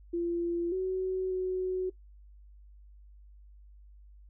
sine tone with pitch steps, 343 / 374.1 / 370.5 Hz, F4 / F#4 / F#4, -31 / +19 / +2 cents, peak -28 dBFS, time 0.13-1.9 s, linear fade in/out 10 ms, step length 590 ms, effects noise-tail reverb RT60 0.1 s tail -19 dB re dry + added 50 Hz sine -51 dBFS peak until 4.29 s

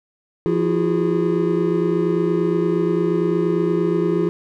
triangle tone cluster, 171.5 / 331 / 359.6 / 411.8 Hz, F3 / E4 / F#4 / G#4, -31 / +7 / -49 / -15 cents, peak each -20 dBFS, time 0.46-4.29 s, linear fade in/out 0 ms, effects none

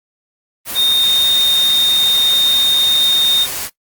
sine tone in noise, 3674 Hz, A#7, 26 cents flat, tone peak -10 dBFS, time 0.74-3.47 s, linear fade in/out 50 ms, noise white, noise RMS -23 dBFS, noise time 0.65-3.7 s, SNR +10 dB, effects noise-tail reverb RT60 0.1 s tail -17 dB re dry + Opus 32 kbps

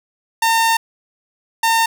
sawtooth tone pair in turn, 909 / 909 Hz, A#5 / A#5, -44 / -44 cents, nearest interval unison, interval 0 cents, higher neither, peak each -9 dBFS, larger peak neither, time 0.42-0.77 / 1.63-1.86 s, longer first, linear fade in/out 5 ms, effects 8-bit

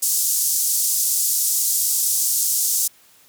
pink band-pass noise, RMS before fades -20 dBFS, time 0.02-2.88 s, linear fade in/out 10 ms, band 6200 to 16000 Hz, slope 24 dB/octave, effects white hiss -53 dBFS RMS until 3.28 s + high-pass 80 Hz 12 dB/octave

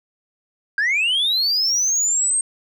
sine linear sweep, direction up, 1568 to 8530 Hz, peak -14 dBFS, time 0.78-2.41 s, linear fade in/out 2 ms, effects tanh soft clip ceiling -15 dBFS

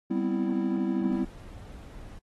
triangle chord, C major seventh, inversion second, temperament equal with one note detuned, 196 / 249.1 / 261.6 / 329.6 Hz, G3 / B3 / C4 / E4, 0 / +15 / 0 / 0 cents, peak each -28 / -29 / -31 / -28 dBFS, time 0.1-1.25 s, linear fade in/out 10 ms
brown noise, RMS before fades -44 dBFS, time 1.11-2.19 s, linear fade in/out 10 ms
effects AAC 32 kbps

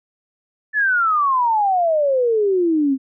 sine exponential sweep, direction down, 1760 to 259.5 Hz, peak -14 dBFS, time 0.73-2.98 s, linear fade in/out 50 ms, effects none

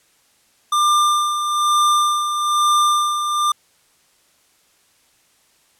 square tone with tremolo, 1195 Hz, D6, 30 cents sharp, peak -13 dBFS, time 0.72-3.52 s, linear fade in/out 5 ms, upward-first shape sine, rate 1.1 Hz, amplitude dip 55%, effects white hiss -58 dBFS RMS until 5.79 s + low-pass 11000 Hz 12 dB/octave

